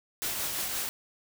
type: noise with tremolo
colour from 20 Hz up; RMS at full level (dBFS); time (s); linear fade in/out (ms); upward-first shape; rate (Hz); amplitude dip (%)
white; -31; 0.22-0.89; 0; triangle; 5.8; 35
effects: none